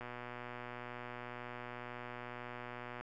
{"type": "click train", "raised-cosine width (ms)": 0.5, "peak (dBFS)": -30, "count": 367, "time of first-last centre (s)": [0.01, 3.01], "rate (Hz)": 122, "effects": []}